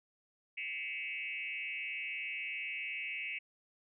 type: tone with frequency modulation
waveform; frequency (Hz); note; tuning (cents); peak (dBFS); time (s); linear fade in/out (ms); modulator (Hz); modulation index
sine; 2421; D#7; -48; -37; 0.57-3.39; 10; 143; 2.3
effects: none